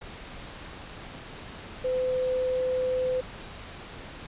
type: tone in noise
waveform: sine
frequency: 510 Hz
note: C5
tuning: 44 cents flat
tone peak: -24 dBFS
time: 1.84-3.21 s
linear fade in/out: 10 ms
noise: pink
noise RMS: -42 dBFS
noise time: 0.01-4.27 s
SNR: +15 dB
effects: resampled to 8000 Hz